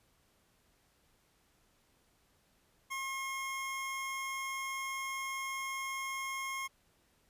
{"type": "tone pair together", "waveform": "square", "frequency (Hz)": [1075, 2150], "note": ["C6", "C7"], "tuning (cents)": [47, 47], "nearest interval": "octave", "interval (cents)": 1200, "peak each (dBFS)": [-40, -40], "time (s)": [2.9, 6.68], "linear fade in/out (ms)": 20, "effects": ["pink hiss -71 dBFS RMS until 7.29 s", "resampled to 32000 Hz"]}